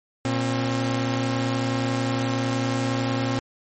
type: tone pair together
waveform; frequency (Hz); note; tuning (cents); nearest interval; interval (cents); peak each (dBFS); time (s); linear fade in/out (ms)
sawtooth; 118.64 / 268.2; A#2 / C4; +31 / +43; octave + major second; 1412; -21; 0.25-3.39; 0
effects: MP3 32 kbps